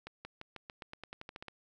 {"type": "accelerating click train", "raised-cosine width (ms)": 0.3, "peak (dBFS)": -28, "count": 14, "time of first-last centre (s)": [0.07, 1.483], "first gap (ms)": 180, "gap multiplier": 0.91, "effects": []}